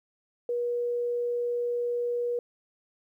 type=tone; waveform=sine; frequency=481.2 Hz; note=B4; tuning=45 cents flat; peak=-26 dBFS; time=0.49-2.39 s; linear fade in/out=2 ms; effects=11-bit